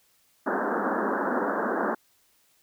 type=band-pass noise; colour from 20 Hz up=pink; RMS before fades=-27 dBFS; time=0.46-1.95 s; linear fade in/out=10 ms; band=200 to 1700 Hz; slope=96 dB/octave; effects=white hiss -65 dBFS RMS until 2.62 s